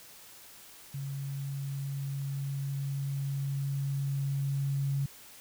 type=tone with level ramp; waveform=sine; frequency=138.59 Hz; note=C#3; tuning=in tune; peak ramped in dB=-34 to -27 dBFS; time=0.94-5.06 s; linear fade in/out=5 ms; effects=white hiss -52 dBFS RMS until 5.4 s

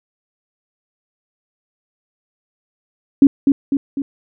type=tone with echo; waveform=sine; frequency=277.2 Hz; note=C#4; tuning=in tune; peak=-3 dBFS; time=3.22-3.27 s; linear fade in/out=2 ms; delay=250 ms; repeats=3; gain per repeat=-5 dB; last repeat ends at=4.02 s; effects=none

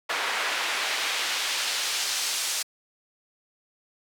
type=noise with band-pass filter sweep; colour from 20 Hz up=pink; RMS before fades=-28 dBFS; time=0.09-2.63 s; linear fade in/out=10 ms; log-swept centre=1700 to 6500 Hz; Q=0.82; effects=high-pass 400 Hz 12 dB/octave

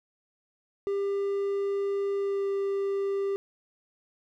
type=tone with pitch glide; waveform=triangle; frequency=398.3 to 395.3 Hz; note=G4 to G4; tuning=+28 to +15 cents; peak=-24 dBFS; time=0.87-3.36 s; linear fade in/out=0 ms; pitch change=-13 cents; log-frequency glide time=2.17-2.48 s; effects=none

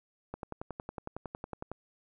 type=click train; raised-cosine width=1 ms; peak=-24 dBFS; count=16; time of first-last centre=0.34-1.716 s; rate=10.9 Hz; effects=none

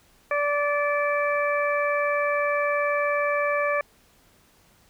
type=harmonic tone; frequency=581 Hz; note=D5; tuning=19 cents flat; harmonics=1 / 2 / 3 / 4; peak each=-24 / -27 / -29 / -30 dBFS; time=0.31-3.81 s; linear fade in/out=2 ms; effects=pink hiss -59 dBFS RMS until 4.89 s

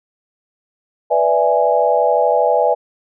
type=chord; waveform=sine; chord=E dominant seventh; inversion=second; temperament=equal; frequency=493.9 / 587.3 / 659.3 / 830.6 Hz; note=B4 / D5 / E5 / G#5; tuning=0 / 0 / 0 / 0 cents; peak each=-17 dBFS; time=1.1-2.75 s; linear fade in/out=20 ms; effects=none

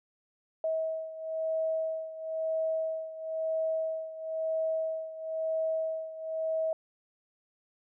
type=beating tone pair; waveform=sine; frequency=641 / 642 Hz; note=E5 / E5; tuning=-49 / -46 cents; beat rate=1 Hz; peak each=-31 / -35 dBFS; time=0.64-6.73 s; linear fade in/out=2 ms; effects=none

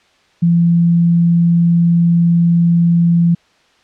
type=tone; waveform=sine; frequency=170.2 Hz; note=F3; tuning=44 cents flat; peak=-8 dBFS; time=0.42-3.35 s; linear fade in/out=10 ms; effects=white hiss -53 dBFS RMS until 3.83 s + low-pass 4000 Hz 12 dB/octave

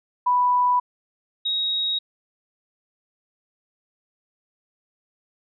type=tone pair in turn; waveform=sine; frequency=987.8 / 3785 Hz; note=B5 / A#7; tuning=0 / +26 cents; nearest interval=octave + major seventh; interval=2326 cents; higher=second; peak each=-16 / -21 dBFS; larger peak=first; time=0.26-0.8 / 1.45-1.99 s; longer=neither; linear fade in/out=10 ms; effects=none

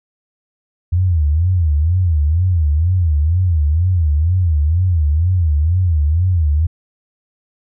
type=tone with vibrato; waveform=sine; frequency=82.4 Hz; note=E2; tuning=in tune; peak=-11 dBFS; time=0.92-6.67 s; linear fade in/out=10 ms; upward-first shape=sine; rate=2.1 Hz; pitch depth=210 cents each way; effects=none

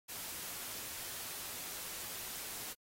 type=noise; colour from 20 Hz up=white; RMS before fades=-44 dBFS; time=0.08-2.74 s; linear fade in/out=20 ms; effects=AAC 48 kbps

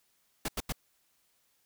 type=noise bursts; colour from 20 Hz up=pink; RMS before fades=-33 dBFS; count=3; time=0.45-0.724 s; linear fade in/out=5 ms; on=34 ms; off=86 ms; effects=white hiss -72 dBFS RMS until 1.65 s

